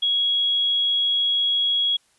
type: tone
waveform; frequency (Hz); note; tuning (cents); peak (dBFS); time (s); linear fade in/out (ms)
sine; 3322; G#7; 0; -18; 0.02-1.97; 10
effects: white hiss -62 dBFS RMS until 2.18 s + resampled to 24000 Hz